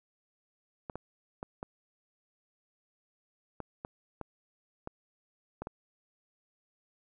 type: clicks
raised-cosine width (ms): 1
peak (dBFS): -24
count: 10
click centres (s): 0.898 / 0.956 / 1.429 / 1.629 / 3.603 / 3.849 / 4.213 / 4.874 / 5.62 / 5.671
effects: none